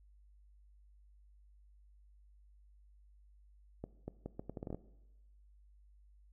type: accelerating click train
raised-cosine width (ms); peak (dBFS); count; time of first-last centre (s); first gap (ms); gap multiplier
2; -28; 11; 3.84-4.746; 240; 0.75
effects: noise-tail reverb RT60 1.0 s tail -18 dB re dry + added 50 Hz sine -60 dBFS peak until 6.32 s